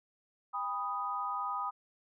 sine chord, G augmented, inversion none, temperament equal with one note detuned, 801.9 / 987.8 / 1244.5 Hz, G5 / B5 / D#6, +39 / 0 / 0 cents, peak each -40 / -38 / -35 dBFS, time 0.53-1.71 s, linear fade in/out 20 ms, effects none

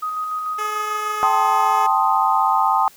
sine tone with tremolo, 1252 Hz, D#6, 10 cents sharp, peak -21 dBFS, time 0.02-1.34 s, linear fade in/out 10 ms, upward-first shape square, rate 6.8 Hz, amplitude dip 25%
10% pulse tone, 426.2 Hz, G#4, 45 cents sharp, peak -19 dBFS, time 0.58-1.87 s, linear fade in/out 10 ms
sine chord, A half-diminished seventh, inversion third, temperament equal, 784 / 880 / 1046.5 / 1244.5 Hz, G5 / A5 / C6 / Eb6, 0 / 0 / 0 / 0 cents, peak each -20 / -19 / -21 / -20 dBFS, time 1.23-2.88 s, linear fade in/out 0 ms
effects white hiss -48 dBFS RMS until 2.96 s

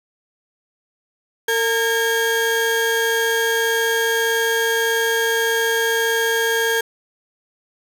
35% pulse tone pair together, 454.9 / 1623 Hz, A#4 / G#6, -42 / -40 cents, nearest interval octave + minor seventh, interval 2202 cents, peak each -18 dBFS, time 1.48-6.81 s, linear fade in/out 5 ms, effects none

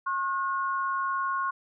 sine tone pair together, 1082 / 1444.3 Hz, C#6 / F#6, -42 / -42 cents, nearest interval perfect fourth, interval 500 cents, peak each -27 / -32 dBFS, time 0.06-1.51 s, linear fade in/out 10 ms, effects none

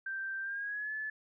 sine tone with pitch glide, 1568 to 1729.8 Hz, G6 to A6, 0 to -30 cents, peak -35 dBFS, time 0.06-1.1 s, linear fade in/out 5 ms, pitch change +170 cents, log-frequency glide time 0.41-0.93 s, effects none

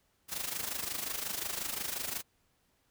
white noise with amplitude modulation, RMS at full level -34 dBFS, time 0.28-2.23 s, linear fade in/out 50 ms, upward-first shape sine, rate 25.6 Hz, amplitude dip 70%, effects pink hiss -73 dBFS RMS until 2.9 s

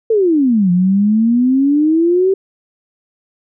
sine exponential two-way sweep, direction down then up, 462.1 to 174.61 to 390.7 Hz, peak -9 dBFS, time 0.1-2.34 s, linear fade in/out 5 ms, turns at 0.71 s, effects none

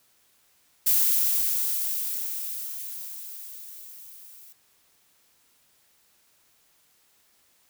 violet noise with level ramp, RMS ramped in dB -20 to -49 dBFS, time 0.86-4.53 s, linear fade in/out 10 ms, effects white hiss -64 dBFS RMS until 7.69 s

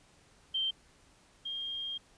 sine tone pair in turn, 3136 / 3217 Hz, G7 / G7, 0 / +44 cents, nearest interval unison, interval 44 cents, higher second, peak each -29 / -35 dBFS, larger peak first, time 0.54-0.71 / 1.45-1.98 s, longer second, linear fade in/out 10 ms, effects pink hiss -63 dBFS RMS until 2.17 s + resampled to 22050 Hz

